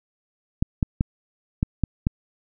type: clicks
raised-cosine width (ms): 5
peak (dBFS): -7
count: 6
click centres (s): 0.625 / 0.828 / 1.009 / 1.629 / 1.837 / 2.069
effects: none